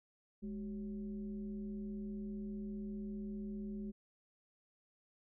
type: tone with frequency modulation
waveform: sine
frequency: 207.6 Hz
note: G#3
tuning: in tune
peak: -40 dBFS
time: 0.42-3.92 s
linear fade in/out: 20 ms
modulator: 170 Hz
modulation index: 0.59
effects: none

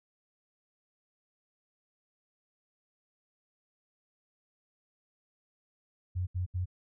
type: tone bursts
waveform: sine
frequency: 90.8 Hz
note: F#2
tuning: 32 cents flat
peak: -29 dBFS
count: 3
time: 6.15-6.658 s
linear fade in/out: 20 ms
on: 120 ms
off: 74 ms
effects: none

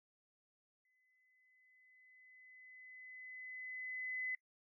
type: tone with exponential growth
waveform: sine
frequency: 2020 Hz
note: B6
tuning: 39 cents sharp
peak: -37 dBFS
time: 0.85-4.35 s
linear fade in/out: 2 ms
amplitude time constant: 760 ms
effects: noise-tail reverb RT60 0.1 s tail -23 dB re dry

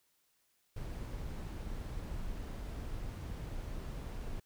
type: noise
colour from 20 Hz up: brown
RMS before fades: -41 dBFS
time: 0.76-4.4 s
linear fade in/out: 5 ms
effects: white hiss -75 dBFS RMS until 4.45 s

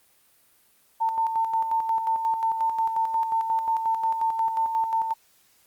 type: tone with tremolo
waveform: sine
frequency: 899 Hz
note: A5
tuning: 37 cents sharp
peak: -20 dBFS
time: 1-5.14 s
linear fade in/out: 20 ms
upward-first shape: square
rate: 5.6 Hz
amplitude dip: 50%
effects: white hiss -61 dBFS RMS until 5.66 s + Opus 32 kbps

